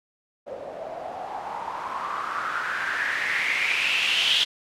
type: noise with low-pass filter sweep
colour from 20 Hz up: blue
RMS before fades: -27 dBFS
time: 0.46-4.45 s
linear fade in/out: 20 ms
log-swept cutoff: 530 to 3300 Hz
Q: 5.8
effects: none